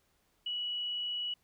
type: tone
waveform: sine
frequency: 2934 Hz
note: F#7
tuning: 15 cents flat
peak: -33 dBFS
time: 0.46-1.34 s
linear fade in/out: 5 ms
effects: pink hiss -73 dBFS RMS until 1.43 s